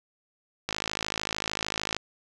click train, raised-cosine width 0.2 ms, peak -11 dBFS, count 69, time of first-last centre 0.69-1.966 s, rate 53.3 Hz, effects none

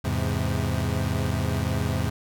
30% pulse chord, E augmented, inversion none, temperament equal, 82.41 / 103.83 / 130.81 Hz, E2 / G#2 / B#2, 0 / 0 / 0 cents, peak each -25 / -25 / -26 dBFS, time 0.04-2.1 s, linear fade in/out 10 ms, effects none

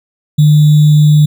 sine tone with sample-and-hold, 150.6 Hz, D3, 44 cents sharp, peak -3 dBFS, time 0.38-1.26 s, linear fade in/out 10 ms, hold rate 3675 Hz, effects none

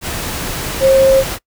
sine tone in noise, 535 Hz, C5, 38 cents sharp, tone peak -6 dBFS, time 0.8-1.24 s, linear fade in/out 50 ms, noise pink, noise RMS -22 dBFS, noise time 0.01-1.39 s, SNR +13 dB, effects noise-tail reverb RT60 0.1 s tail -23 dB re dry

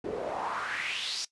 pink noise with band-pass filter sweep, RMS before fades -34 dBFS, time 0.04-1.25 s, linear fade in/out 5 ms, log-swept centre 360 to 5500 Hz, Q 3.7, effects noise-tail reverb RT60 0.1 s tail -18 dB re dry + resampled to 24000 Hz

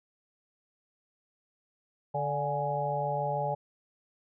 harmonic tone with a mistuned harmonic, 145.5 Hz, D3, 16 cents flat, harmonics 1 / 3 / 4 / 5 / 6, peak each -35 / -39 / -33 / -37 / -32 dBFS, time 2.14-3.55 s, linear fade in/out 10 ms, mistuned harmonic 6, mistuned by -79 cents, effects none

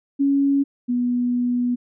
sine tone pair in turn, 278.5 / 244.7 Hz, C#4 / B3, +8 / -16 cents, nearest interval major second, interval 224 cents, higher first, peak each -15 / -18 dBFS, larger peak first, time 0.19-0.64 / 0.88-1.76 s, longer second, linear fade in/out 20 ms, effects none

